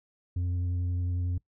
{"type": "tone with tanh clipping", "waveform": "triangle", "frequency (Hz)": 88.9, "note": "F2", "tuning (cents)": 31, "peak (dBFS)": -28, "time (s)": [0.36, 1.38], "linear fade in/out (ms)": 5, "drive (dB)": 9, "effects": ["noise-tail reverb RT60 0.1 s tail -21 dB re dry"]}